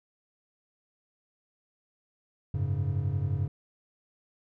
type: chord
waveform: triangle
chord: F# suspended second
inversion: none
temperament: equal with one note detuned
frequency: 92.5 / 103.83 / 138.99 Hz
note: F#2 / G#2 / C#3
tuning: 0 / 0 / +5 cents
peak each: -29 dBFS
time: 2.54-3.48 s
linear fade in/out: 5 ms
effects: none